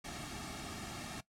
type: noise with comb filter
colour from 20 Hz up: pink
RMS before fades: -44 dBFS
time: 0.04-1.21 s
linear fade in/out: 10 ms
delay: 2 ms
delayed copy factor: -0.75
effects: noise-tail reverb RT60 0.1 s tail -18 dB re dry + low-pass 9000 Hz 12 dB/octave